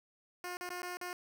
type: tone with dropouts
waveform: 10% pulse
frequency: 357.3 Hz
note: F4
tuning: 40 cents sharp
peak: -31 dBFS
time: 0.44-1.13 s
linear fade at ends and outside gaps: 1 ms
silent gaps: 0.57-0.61 / 0.692-0.703 / 0.82-0.83 / 0.971-1.013 s
effects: none